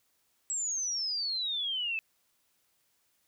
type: exponential sweep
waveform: sine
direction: down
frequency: 7780 to 2590 Hz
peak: -30 dBFS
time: 0.5-1.99 s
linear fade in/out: 0 ms
effects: white hiss -73 dBFS RMS until 3.27 s